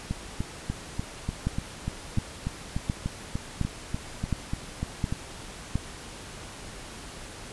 two click trains, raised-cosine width 5 ms, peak -13 / -16 dBFS, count 7 / 18, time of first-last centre 1.47-5.756 / 0.11-5.125 s, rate 1.4 / 3.39 Hz, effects pink hiss -42 dBFS RMS until 7.52 s + resampled to 24000 Hz

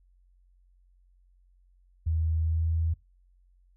sine tone with pitch glide, 80.5 to 81.62 Hz, E2 to E2, -41 to -17 cents, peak -24 dBFS, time 2.06-2.94 s, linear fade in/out 10 ms, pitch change +24 cents, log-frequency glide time 2.42-2.65 s, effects noise-tail reverb RT60 0.2 s tail -20 dB re dry + added 45 Hz sine -59 dBFS peak until 3.76 s

